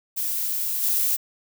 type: noise with level steps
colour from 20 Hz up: violet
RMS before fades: -26 / -22 dBFS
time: 0.16-1.17 s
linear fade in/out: 20 ms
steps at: 0.82 s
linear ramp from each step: 20 ms
effects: none